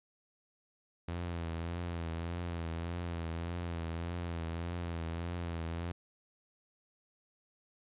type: tone with vibrato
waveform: sawtooth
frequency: 84.7 Hz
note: E2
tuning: 48 cents sharp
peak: -32 dBFS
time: 1.08-5.92 s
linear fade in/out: 5 ms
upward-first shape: triangle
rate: 1.7 Hz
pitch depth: 61 cents each way
effects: resampled to 8000 Hz